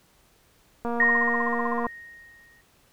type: click train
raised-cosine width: 1 ms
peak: -17 dBFS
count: 241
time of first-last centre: 0.85-1.867 s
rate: 236 Hz
type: tone with exponential decay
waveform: sine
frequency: 1864.7 Hz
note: A#6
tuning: in tune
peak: -16 dBFS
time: 1-2.61 s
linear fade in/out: 2 ms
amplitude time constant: 350 ms
type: tone bursts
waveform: sine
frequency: 1046.5 Hz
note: C6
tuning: in tune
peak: -25 dBFS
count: 14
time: 1.02-1.863 s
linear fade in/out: 5 ms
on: 24 ms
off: 39 ms
effects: pink hiss -61 dBFS RMS until 2.92 s